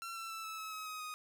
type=tone with pitch steps; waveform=sawtooth; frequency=1357 / 1340.6 / 1324.5 / 1308.5 / 1292.7 / 1277.1 / 1261.7 / 1246.5 Hz; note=E6 / E6 / E6 / E6 / E6 / D#6 / D#6 / D#6; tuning=+50 / +29 / +8 / -13 / -34 / +45 / +24 / +3 cents; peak=-38 dBFS; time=0.02-1.14 s; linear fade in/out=0 ms; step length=140 ms; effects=none